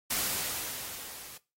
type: noise with level ramp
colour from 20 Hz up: white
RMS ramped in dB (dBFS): -29 to -47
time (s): 0.1-1.38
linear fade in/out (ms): 10
effects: noise-tail reverb RT60 0.3 s tail -21 dB re dry + AAC 48 kbps